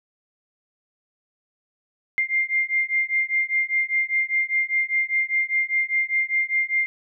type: beating tone pair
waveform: sine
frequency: 2103 / 2108 Hz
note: C7 / C7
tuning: +8 / +12 cents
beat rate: 5 Hz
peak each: -23 dBFS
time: 2.18-6.86 s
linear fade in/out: 0 ms
effects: none